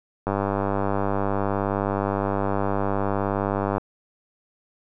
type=click train; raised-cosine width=1 ms; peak=-10 dBFS; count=350; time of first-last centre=0.27-3.781 s; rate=99.4 Hz; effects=none